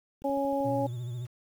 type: click train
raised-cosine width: 3 ms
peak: -38 dBFS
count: 6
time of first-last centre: 0.22-0.605 s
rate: 13 Hz
type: harmonic tone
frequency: 277.2 Hz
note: C#4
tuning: in tune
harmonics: 1 / 2 / 3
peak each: -31 / -29 / -32 dBFS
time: 0.24-0.87 s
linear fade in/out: 10 ms
type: tone with vibrato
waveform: triangle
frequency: 121.6 Hz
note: B2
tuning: 26 cents flat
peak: -31 dBFS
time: 0.64-1.27 s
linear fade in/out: 20 ms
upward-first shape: triangle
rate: 14 Hz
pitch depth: 79 cents each way
effects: 9-bit